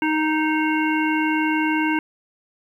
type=harmonic tone with a mistuned harmonic; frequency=311.1 Hz; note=D#4; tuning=in tune; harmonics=1 / 3 / 5 / 7 / 9; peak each=-20 / -25 / -27 / -28 / -30 dBFS; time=0.02-1.99 s; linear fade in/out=2 ms; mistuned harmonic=9; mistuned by=-22 cents; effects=9-bit